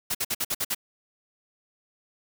white noise bursts, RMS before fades -27 dBFS, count 7, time 0.1-0.748 s, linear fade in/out 10 ms, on 48 ms, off 52 ms, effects none

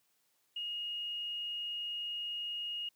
sine tone with quantisation, 2865 Hz, F7, 44 cents sharp, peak -36 dBFS, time 0.56-2.89 s, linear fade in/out 5 ms, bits 11, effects white hiss -75 dBFS RMS until 2.95 s + high-pass 100 Hz 12 dB/octave

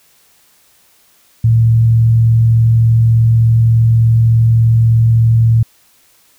sine tone with frequency modulation, 114 Hz, A#2, 38 cents flat, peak -6 dBFS, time 1.44-5.63 s, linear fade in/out 5 ms, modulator 43.4 Hz, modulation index 0.21, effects white hiss -51 dBFS RMS until 6.38 s

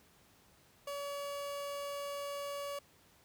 30% pulse tone, 568 Hz, C#5, 42 cents sharp, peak -36 dBFS, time 0.87-2.79 s, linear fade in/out 5 ms, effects pink hiss -65 dBFS RMS until 3.24 s + high-pass 60 Hz 12 dB/octave

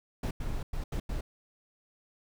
brown noise bursts at uneven times, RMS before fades -33 dBFS, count 5, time 0.23-0.31 / 0.4-0.63 / 0.73-0.84 / 0.92-1 / 1.09-1.21 s, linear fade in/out 5 ms, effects none

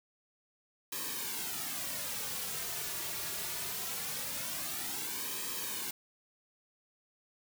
white noise with flanger, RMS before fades -38 dBFS, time 0.92-5.91 s, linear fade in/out 5 ms, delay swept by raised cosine 1.4 to 3.9 ms, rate 0.22 Hz, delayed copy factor -0.8, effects none

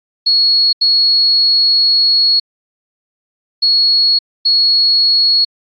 sine tone bursts at uneven times, 4340 Hz, C#8, 37 cents flat, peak -8 dBFS, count 4, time 0.26-0.73 / 0.81-2.4 / 3.62-4.19 / 4.45-5.45 s, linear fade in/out 10 ms, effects AAC 64 kbps

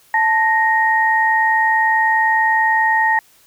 sine tone pair together, 880 / 1864.7 Hz, A5 / A#6, 0 / 0 cents, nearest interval octave + minor second, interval 1300 cents, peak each -15 dBFS, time 0.14-3.19 s, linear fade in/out 2 ms, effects white hiss -52 dBFS RMS until 3.46 s

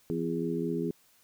harmonic tone with a mistuned harmonic, 84.6 Hz, E2, 45 cents sharp, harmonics 2 / 3 / 4 / 5, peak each -34 / -34 / -34 / -34 dBFS, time 0.1-0.91 s, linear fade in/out 0 ms, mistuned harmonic 5, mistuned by -41 cents, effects white hiss -64 dBFS RMS until 1.23 s

